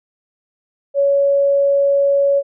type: tone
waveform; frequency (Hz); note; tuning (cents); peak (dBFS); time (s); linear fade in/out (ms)
sine; 560; C#5; +18; -11; 0.94-2.43; 50
effects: none